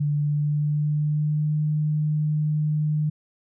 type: tone with pitch glide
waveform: sine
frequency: 146.83 to 151.92 Hz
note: D3 to D#3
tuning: 0 to -41 cents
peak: -20 dBFS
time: 0-3.1 s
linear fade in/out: 10 ms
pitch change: +59 cents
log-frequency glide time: 0.13-1.58 s
effects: none